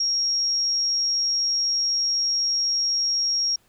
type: tone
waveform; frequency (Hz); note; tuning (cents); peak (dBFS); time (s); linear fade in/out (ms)
sine; 5588; F8; 0; -20; 0-3.56; 5
effects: pink hiss -62 dBFS RMS until 3.68 s